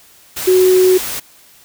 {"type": "tone in noise", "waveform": "sine", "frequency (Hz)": 370, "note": "F#4", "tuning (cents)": 0, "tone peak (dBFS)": -7, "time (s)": [0.47, 0.98], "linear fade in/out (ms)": 10, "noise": "white", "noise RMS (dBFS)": -23, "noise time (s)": [0.36, 1.2], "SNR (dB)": 13, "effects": ["white hiss -46 dBFS RMS until 1.64 s"]}